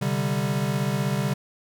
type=chord; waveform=square; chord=C suspended second; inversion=none; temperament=equal; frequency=130.81 / 146.83 / 196 Hz; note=C3 / D3 / G3; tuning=0 / 0 / 0 cents; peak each=-28 dBFS; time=0.01-1.34 s; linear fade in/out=10 ms; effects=none